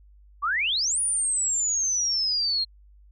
sine exponential two-way sweep, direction up then down, 1098 to 9750 to 4183 Hz, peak -22 dBFS, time 0.42-2.65 s, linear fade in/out 20 ms, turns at 1 s, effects added 50 Hz sine -50 dBFS peak until 3.11 s

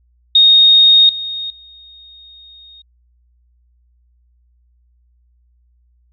sine tone with level steps, 3716 Hz, A#7, 6 cents flat, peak -5 / -21 / -38 dBFS, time 0.35-2.82 s, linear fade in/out 5 ms, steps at 1.09 / 1.5 s, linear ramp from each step 2 ms, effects added 60 Hz sine -53 dBFS peak until 6.12 s

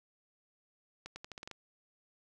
accelerating click train, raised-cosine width 0.2 ms, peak -27 dBFS, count 8, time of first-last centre 1.06-1.513 s, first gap 100 ms, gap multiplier 0.85, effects none

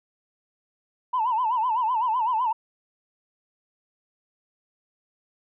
sine tone with vibrato, 941 Hz, A#5, 16 cents sharp, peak -20 dBFS, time 1.13-2.53 s, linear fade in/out 10 ms, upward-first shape sine, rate 7.9 Hz, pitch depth 150 cents each way, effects tanh soft clip ceiling -16 dBFS

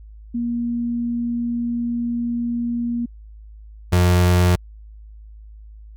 sine / 35% pulse tone pair in turn, 237 / 89.16 Hz, A#3 / F2, +29 / +36 cents, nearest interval octave + perfect fourth, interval 1693 cents, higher first, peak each -20 / -11 dBFS, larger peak second, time 0.34-3.06 / 3.92-4.56 s, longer first, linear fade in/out 10 ms, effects added 53 Hz sine -38 dBFS peak until 5.96 s

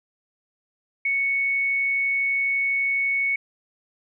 sine tone, 2217 Hz, C#7, in tune, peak -20 dBFS, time 1.05-3.36 s, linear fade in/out 5 ms, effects none

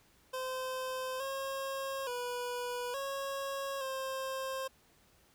25% pulse tone with pitch steps, 516 / 541 / 489.6 / 549 / 530 Hz, C5 / C#5 / B4 / C#5 / C5, -24 / -42 / -15 / -17 / +22 cents, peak -32 dBFS, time 0.33-4.68 s, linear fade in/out 10 ms, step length 870 ms, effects pink hiss -66 dBFS RMS until 5.34 s

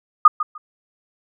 sine tone with echo, 1228 Hz, D#6, 23 cents flat, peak -3 dBFS, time 0.25-0.28 s, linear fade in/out 5 ms, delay 150 ms, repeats 2, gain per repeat -15 dB, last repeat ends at 0.58 s, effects none

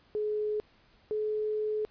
sine tone pair in turn, 423.6 / 427.5 Hz, G#4 / A4, +34 / -50 cents, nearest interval unison, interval 16 cents, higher second, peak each -28 dBFS, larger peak neither, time 0.15-0.6 / 1.11-1.85 s, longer second, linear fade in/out 0 ms, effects pink hiss -63 dBFS RMS until 1.9 s + resampled to 11025 Hz

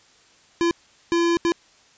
square tone bursts at uneven times, 340 Hz, F4, 46 cents flat, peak -18 dBFS, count 3, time 0.61-0.71 / 1.12-1.37 / 1.45-1.52 s, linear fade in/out 0 ms, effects white hiss -55 dBFS RMS until 1.97 s + resampled to 16000 Hz

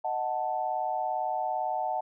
sine chord, D# diminished, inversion none, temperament equal, 622.3 / 740 / 880 Hz, D#5 / F#5 / A5, 0 / 0 / 0 cents, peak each -35 / -30 / -32 dBFS, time 0.04-2.01 s, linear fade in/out 10 ms, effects none

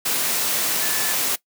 sine tone in noise, 1739 Hz, A6, 21 cents flat, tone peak -31 dBFS, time 0.81-1.14 s, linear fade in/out 10 ms, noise white, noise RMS -22 dBFS, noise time 0.05-1.36 s, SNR -12 dB, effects noise-tail reverb RT60 0.1 s tail -19 dB re dry + high-pass 150 Hz 12 dB/octave

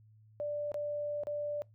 sine tone with dropouts, 588 Hz, D5, 2 cents sharp, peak -33 dBFS, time 0.4-1.62 s, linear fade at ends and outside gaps 0 ms, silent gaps 0.718-0.743 / 1.235-1.27 s, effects noise-tail reverb RT60 0.2 s tail -25 dB re dry + added 108 Hz sine -58 dBFS peak until 1.74 s

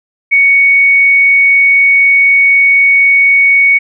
sine tone, 2229 Hz, C#7, 9 cents sharp, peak -4 dBFS, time 0.31-3.79 s, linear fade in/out 20 ms, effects none

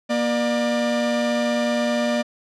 45% pulse tone pair together, 237.3 / 598 Hz, A#3 / D5, +31 / +31 cents, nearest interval octave + major third, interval 1600 cents, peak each -22 dBFS, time 0.09-2.23 s, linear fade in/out 20 ms, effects low-pass 6000 Hz 12 dB/octave

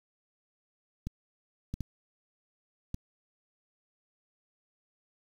clicks, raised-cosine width 5 ms, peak -22 dBFS, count 4, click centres 1.07 / 1.74 / 1.807 / 2.944 s, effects 8-bit

